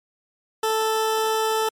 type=tone; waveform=20% pulse; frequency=440 Hz; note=A4; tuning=in tune; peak=-15 dBFS; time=0.63-1.69 s; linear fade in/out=5 ms; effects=MP3 64 kbps